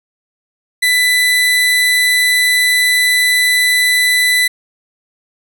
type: tone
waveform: 30% pulse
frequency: 1992 Hz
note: B6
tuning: 14 cents sharp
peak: -7 dBFS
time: 0.82-4.48 s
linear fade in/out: 10 ms
effects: none